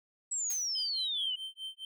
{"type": "exponential sweep", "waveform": "sine", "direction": "down", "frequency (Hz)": [7902, 2892], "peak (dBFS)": -31, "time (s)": [0.31, 1.36], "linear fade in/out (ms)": 10}
{"type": "noise with exponential decay", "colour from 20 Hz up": "blue", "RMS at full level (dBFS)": -38, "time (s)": [0.5, 0.77], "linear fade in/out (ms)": 1, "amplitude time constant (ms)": 57}
{"type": "tone with tremolo", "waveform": "triangle", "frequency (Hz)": 3111, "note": "G7", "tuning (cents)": -14, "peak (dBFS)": -35, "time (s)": [0.75, 1.85], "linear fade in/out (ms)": 2, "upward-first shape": "sine", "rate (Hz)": 4.7, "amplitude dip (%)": 100}
{"effects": []}